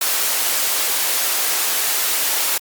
white high-pass noise, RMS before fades -19 dBFS, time 0.01-2.58 s, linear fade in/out 5 ms, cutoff 440 Hz, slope 12 dB/octave, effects Opus 48 kbps

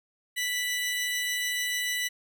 sawtooth tone pair together, 1975.6 / 2960 Hz, B6 / F#7, 0 / 0 cents, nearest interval perfect fifth, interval 700 cents, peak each -25 / -31 dBFS, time 0.36-2.09 s, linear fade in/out 20 ms, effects none

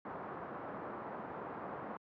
white low-pass noise, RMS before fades -44 dBFS, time 0.05-1.97 s, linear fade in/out 2 ms, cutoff 1200 Hz, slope 24 dB/octave, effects high-pass 150 Hz 12 dB/octave

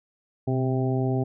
harmonic tone with a mistuned harmonic, 130.81 Hz, C3, in tune, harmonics 1 / 2 / 3 / 4 / 5 / 6, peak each -24 / -28 / -29 / -40 / -34 / -36 dBFS, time 0.47-1.24 s, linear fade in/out 10 ms, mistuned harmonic 1, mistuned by -51 cents, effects none

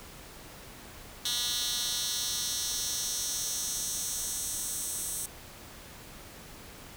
10% pulse tone with high-pass filter sweep, 241.6 Hz, B3, 38 cents flat, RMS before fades -33 dBFS, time 1.25-5.26 s, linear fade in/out 5 ms, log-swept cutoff 3900 to 8400 Hz, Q 2, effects pink hiss -48 dBFS RMS until 6.96 s

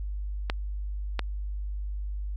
clicks, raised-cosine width 0.3 ms, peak -12 dBFS, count 2, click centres 0.499 / 1.193 s, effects added 50 Hz sine -30 dBFS peak until 2.36 s

